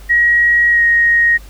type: tone with pitch glide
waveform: sine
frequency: 1900 to 1873.8 Hz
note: A#6 to A#6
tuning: +33 to +8 cents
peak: -8 dBFS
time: 0.09-1.38 s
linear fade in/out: 20 ms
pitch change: -25 cents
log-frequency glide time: 0.7-0.83 s
effects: added 50 Hz sine -33 dBFS peak until 1.49 s + pink hiss -43 dBFS RMS until 1.49 s